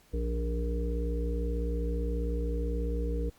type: harmonic tone with a mistuned harmonic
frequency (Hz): 58.4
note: A#1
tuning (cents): +4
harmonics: 1 / 3 / 5 / 7 / 8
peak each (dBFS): -29 / -39 / -40 / -45 / -37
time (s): 0.13-3.3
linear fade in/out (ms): 10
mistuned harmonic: 1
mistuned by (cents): +43
effects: pink hiss -62 dBFS RMS until 3.38 s + Opus 48 kbps